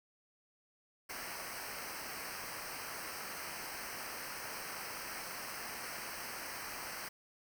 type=noise with comb filter; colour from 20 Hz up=pink; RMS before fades=-44 dBFS; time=1.09-7.09 s; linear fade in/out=10 ms; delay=0.28 ms; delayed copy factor=-0.9; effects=none